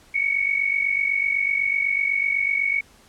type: tone pair together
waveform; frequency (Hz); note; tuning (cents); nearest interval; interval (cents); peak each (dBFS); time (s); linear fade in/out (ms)
sine; 2215 / 2263; C#7 / C#7; -2 / +35; unison; 37; -21 / -24; 0.14-2.81; 10
effects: pink hiss -53 dBFS RMS until 3.08 s + low-pass 11000 Hz 12 dB/octave